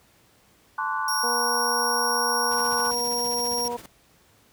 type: chord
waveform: sine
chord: D dominant seventh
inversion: second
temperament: equal with one note detuned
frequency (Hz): 880 / 1046.5 / 1144.5 / 1480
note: A5 / C6 / D6 / F#6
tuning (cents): 0 / 0 / -45 / 0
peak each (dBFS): -30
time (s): 0.78-2.91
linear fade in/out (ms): 5
type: tone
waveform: sawtooth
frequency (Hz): 5588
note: F8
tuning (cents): 0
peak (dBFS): -23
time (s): 1.08-3.68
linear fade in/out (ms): 2
type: harmonic tone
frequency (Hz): 240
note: B3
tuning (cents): -49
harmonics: 1 / 2 / 3 / 4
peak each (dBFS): -38 / -30 / -36 / -31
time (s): 1.23-3.77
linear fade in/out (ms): 10
type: noise with tremolo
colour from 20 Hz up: pink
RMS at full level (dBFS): -41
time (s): 2.51-3.86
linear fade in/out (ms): 2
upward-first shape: sine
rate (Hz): 15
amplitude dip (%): 65
effects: pink hiss -59 dBFS RMS until 4.52 s + high-pass 60 Hz 12 dB/octave